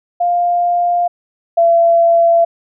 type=tone pair in turn; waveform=sine; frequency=701 / 676 Hz; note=F5 / E5; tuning=+6 / +43 cents; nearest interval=minor second; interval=63 cents; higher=first; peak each=-11 / -7 dBFS; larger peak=second; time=0.2-1.08 / 1.57-2.45 s; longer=neither; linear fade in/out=10 ms; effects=none